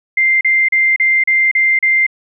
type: tone bursts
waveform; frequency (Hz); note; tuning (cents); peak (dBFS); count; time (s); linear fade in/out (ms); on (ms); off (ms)
sine; 2093; C7; 0; -9; 7; 0.17-2.066; 5; 240; 36
effects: none